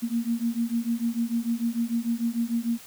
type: beating tone pair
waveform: sine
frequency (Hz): 229.7 / 236.4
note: A#3 / A#3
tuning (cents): -25 / +24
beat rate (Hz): 6.7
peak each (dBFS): -27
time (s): 0.02-2.79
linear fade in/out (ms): 20
effects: white hiss -47 dBFS RMS until 2.86 s